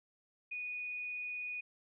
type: tone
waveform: sine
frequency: 2471 Hz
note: D#7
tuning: 13 cents flat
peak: -38 dBFS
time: 0.51-1.61 s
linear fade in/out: 10 ms
effects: none